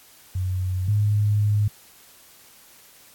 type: tone pair in turn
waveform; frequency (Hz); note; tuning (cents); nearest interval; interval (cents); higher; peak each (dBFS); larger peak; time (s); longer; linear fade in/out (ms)
sine; 92.5 / 104.29; F#2 / G#2; 0 / +8; major second; 208; second; -22 / -17; second; 0.35-0.88 / 0.88-1.68; second; 5
effects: white hiss -51 dBFS RMS until 3.14 s + AAC 64 kbps